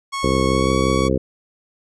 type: tone with pitch glide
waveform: sawtooth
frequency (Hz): 1100 to 1122.5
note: C#6 to C#6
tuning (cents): -14 to +21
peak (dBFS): -19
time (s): 0.12-1.09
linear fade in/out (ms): 20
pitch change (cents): +35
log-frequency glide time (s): 0.49-0.73
type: harmonic tone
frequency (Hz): 65.7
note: C2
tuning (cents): +8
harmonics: 1 / 2 / 3 / 4 / 5 / 6 / 7 / 8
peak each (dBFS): -24 / -24 / -24 / -24 / -24 / -24 / -24 / -24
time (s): 0.23-1.18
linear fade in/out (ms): 10
effects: resampled to 22050 Hz